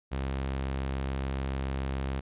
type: tone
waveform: sawtooth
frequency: 67 Hz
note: C2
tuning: 42 cents sharp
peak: -26 dBFS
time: 0.11-2.21 s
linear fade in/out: 20 ms
effects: resampled to 8000 Hz

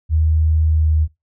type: tone with pitch glide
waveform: sine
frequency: 78.8 to 77.89 Hz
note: D#2 to D#2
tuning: +23 to +2 cents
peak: -12 dBFS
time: 0.09-1.08 s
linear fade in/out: 50 ms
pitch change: -21 cents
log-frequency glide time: 0.64-0.95 s
effects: noise-tail reverb RT60 0.2 s tail -21 dB re dry

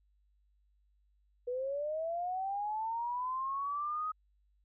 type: linear sweep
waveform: sine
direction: up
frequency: 483.3 to 1266 Hz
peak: -33 dBFS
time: 1.47-4.12 s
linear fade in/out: 10 ms
effects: added 50 Hz sine -68 dBFS peak until 4.64 s

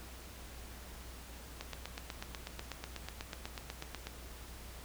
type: click train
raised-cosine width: 0.2 ms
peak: -23 dBFS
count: 21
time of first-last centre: 1.61-4.07 s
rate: 8.13 Hz
effects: added 60 Hz sine -50 dBFS peak until 4.84 s + pink hiss -52 dBFS RMS until 4.84 s

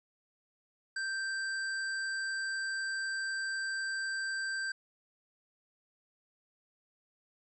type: tone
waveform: square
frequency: 1568 Hz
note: G6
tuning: in tune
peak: -34 dBFS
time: 0.96-4.72 s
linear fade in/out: 5 ms
effects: resampled to 22050 Hz

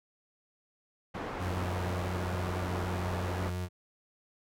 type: low-pass noise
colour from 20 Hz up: white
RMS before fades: -38 dBFS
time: 1.14-3.5 s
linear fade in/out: 10 ms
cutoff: 1000 Hz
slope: 12 dB/octave
type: tone with vibrato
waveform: 35% pulse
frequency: 90 Hz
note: F#2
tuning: 47 cents flat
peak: -31 dBFS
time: 1.38-3.69 s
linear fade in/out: 50 ms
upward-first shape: square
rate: 6 Hz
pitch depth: 10 cents each way
effects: none

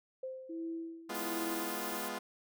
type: tone with exponential decay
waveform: sine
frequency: 521 Hz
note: C5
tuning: 7 cents flat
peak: -36 dBFS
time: 0.23-1.02 s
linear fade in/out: 5 ms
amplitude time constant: 170 ms
type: tone with tremolo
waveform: sine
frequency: 329.6 Hz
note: E4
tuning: in tune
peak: -36 dBFS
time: 0.49-1.98 s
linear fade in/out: 10 ms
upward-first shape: sine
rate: 1.3 Hz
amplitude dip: 80%
type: chord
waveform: 10% pulse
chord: F diminished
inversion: first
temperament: equal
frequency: 207.7 / 246.9 / 349.2 Hz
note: Ab3 / Cb4 / F4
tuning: 0 / 0 / 0 cents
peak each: -34 dBFS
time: 1.09-2.19 s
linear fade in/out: 10 ms
type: noise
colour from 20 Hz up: blue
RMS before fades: -43 dBFS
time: 1.14-2.09 s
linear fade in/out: 10 ms
effects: none

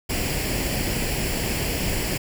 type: noise with comb filter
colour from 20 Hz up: pink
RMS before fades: -25 dBFS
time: 0.09-2.18 s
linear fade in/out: 10 ms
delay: 0.4 ms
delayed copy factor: +0.6
effects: none

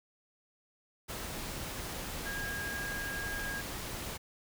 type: tone in noise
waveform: sine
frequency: 1630 Hz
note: G#6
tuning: 33 cents flat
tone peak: -37 dBFS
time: 2.25-3.62 s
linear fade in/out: 20 ms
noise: pink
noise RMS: -40 dBFS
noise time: 1.08-4.18 s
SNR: 0 dB
effects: none

